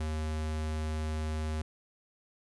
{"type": "tone", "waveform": "square", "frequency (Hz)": 77.78, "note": "D#2", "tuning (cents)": 0, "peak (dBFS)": -32, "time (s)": [0, 1.62], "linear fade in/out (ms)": 5, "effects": ["resampled to 24000 Hz", "12-bit"]}